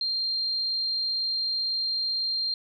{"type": "tone", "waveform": "sine", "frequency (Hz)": 4186, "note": "C8", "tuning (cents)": 0, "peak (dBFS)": -25, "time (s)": [0.01, 2.54], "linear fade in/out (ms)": 2, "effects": []}